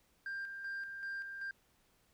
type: tone with tremolo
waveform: sine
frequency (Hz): 1590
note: G6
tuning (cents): +24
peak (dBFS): -36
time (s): 0.26-1.51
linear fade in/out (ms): 2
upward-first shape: square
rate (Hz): 2.6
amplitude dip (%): 50
effects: tanh soft clip ceiling -37 dBFS + pink hiss -72 dBFS RMS until 2.13 s